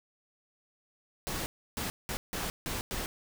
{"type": "noise bursts at uneven times", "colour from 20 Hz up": "pink", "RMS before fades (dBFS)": -35, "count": 6, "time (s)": [[1.27, 1.46], [1.77, 1.9], [2.09, 2.17], [2.33, 2.5], [2.66, 2.81], [2.91, 3.06]], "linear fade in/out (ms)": 0, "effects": []}